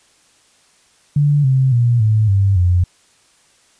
sine tone with pitch steps, 145.6 / 131.98 / 119.64 / 108.45 / 98.31 / 89.11 Hz, D3 / C3 / A#2 / A2 / G2 / F2, -15 / +15 / +45 / -25 / +5 / +35 cents, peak -10 dBFS, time 1.16-2.84 s, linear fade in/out 5 ms, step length 280 ms, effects white hiss -54 dBFS RMS until 3.79 s + resampled to 22050 Hz

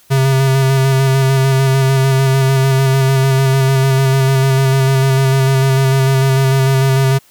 square tone with vibrato, 134 Hz, C3, 42 cents sharp, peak -10 dBFS, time 0.1-7.19 s, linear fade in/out 20 ms, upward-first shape square, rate 6.7 Hz, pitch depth 18 cents each way, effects white hiss -49 dBFS RMS until 7.3 s

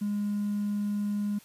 triangle tone with hard clipping, 205.7 Hz, G#3, 16 cents flat, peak -27 dBFS, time 0.01-1.39 s, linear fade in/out 10 ms, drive 3 dB, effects white hiss -56 dBFS RMS until 1.44 s + resampled to 32000 Hz

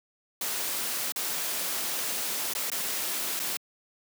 white noise with dropouts, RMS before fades -31 dBFS, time 0.41-3.57 s, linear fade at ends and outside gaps 2 ms, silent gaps 1.121-1.16 / 2.536-2.55 / 2.701-2.717 / 3.394-3.399 s, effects high-pass 200 Hz 12 dB/octave

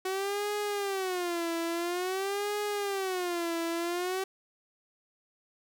sawtooth tone with vibrato, 372.2 Hz, F#4, 10 cents sharp, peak -26 dBFS, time 0.05-4.24 s, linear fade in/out 5 ms, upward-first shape sine, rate 0.49 Hz, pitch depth 190 cents each way, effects none

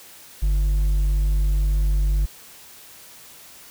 sine tone with hard clipping, 49 Hz, G1, in tune, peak -18 dBFS, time 0.42-2.26 s, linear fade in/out 10 ms, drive 4 dB, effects white hiss -45 dBFS RMS until 3.7 s

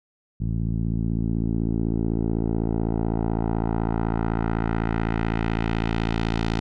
10% pulse tone with low-pass filter sweep, 55.9 Hz, A1, 28 cents sharp, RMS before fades -24 dBFS, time 0.4-6.6 s, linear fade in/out 10 ms, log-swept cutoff 150 to 4500 Hz, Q 1.2, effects none

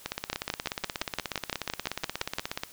two click trains, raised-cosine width 0.2 ms, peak -13 / -11 dBFS, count 44 / 13, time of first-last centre 0.06-2.635 / 0.33-2.385 s, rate 16.7 / 5.84 Hz, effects white hiss -51 dBFS RMS until 2.72 s

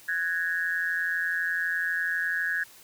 sine tone with amplitude modulation, 1661.2 Hz, G#6, in tune, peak -21 dBFS, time 0.08-2.64 s, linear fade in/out 10 ms, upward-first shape sine, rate 172 Hz, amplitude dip 95%, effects white hiss -52 dBFS RMS until 2.83 s

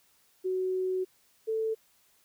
sine tone pair in turn, 372.3 / 442.6 Hz, F#4 / A4, +11 / +10 cents, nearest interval minor third, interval 299 cents, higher second, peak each -27 dBFS, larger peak neither, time 0.44-1.05 / 1.47-1.75 s, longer first, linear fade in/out 20 ms, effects white hiss -66 dBFS RMS until 2.24 s

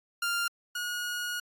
sawtooth tone pair in turn, 1396.9 / 1446.2 Hz, F6 / F#6, 0 / -40 cents, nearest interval minor second, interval 60 cents, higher second, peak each -24 / -28 dBFS, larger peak first, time 0.22-0.48 / 0.75-1.4 s, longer second, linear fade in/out 5 ms, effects AAC 64 kbps

